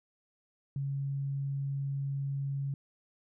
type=tone; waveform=sine; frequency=138.59 Hz; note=C#3; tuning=in tune; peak=-31 dBFS; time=0.76-2.74 s; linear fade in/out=2 ms; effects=none